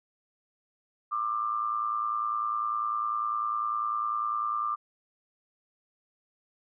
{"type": "tone with amplitude modulation", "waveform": "sine", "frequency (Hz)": 1191, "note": "D6", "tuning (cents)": 24, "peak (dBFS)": -24, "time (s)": [1.11, 4.76], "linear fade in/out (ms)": 20, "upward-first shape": "sine", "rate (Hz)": 110, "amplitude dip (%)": 65, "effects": []}